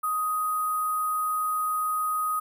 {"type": "tone with sample-and-hold", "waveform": "sine", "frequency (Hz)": 1251, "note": "D#6", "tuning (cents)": 9, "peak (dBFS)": -24, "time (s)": [0.03, 2.4], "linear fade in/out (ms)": 10, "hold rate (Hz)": 11025, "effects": []}